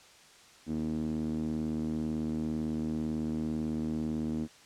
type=tone with band-pass filter; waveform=sawtooth; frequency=78 Hz; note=D#2; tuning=5 cents sharp; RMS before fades=-33 dBFS; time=0.66-4.48 s; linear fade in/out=50 ms; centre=260 Hz; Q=4.6; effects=white hiss -56 dBFS RMS until 4.65 s + low-pass 7000 Hz 12 dB/octave